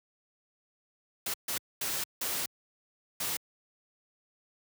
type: noise bursts at uneven times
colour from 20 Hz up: white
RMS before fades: -33 dBFS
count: 5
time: 1.26-1.34 / 1.48-1.58 / 1.81-2.04 / 2.21-2.46 / 3.2-3.37 s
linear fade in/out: 5 ms
effects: high-pass 80 Hz 12 dB/octave